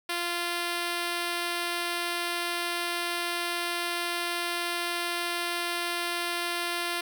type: tone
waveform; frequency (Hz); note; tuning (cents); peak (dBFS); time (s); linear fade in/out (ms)
5% pulse; 346.6; F4; -13; -17; 0.09-7.01; 5
effects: none